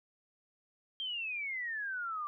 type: exponential sweep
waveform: sine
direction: down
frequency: 3206 to 1169 Hz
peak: -35 dBFS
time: 1-2.27 s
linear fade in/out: 0 ms
effects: none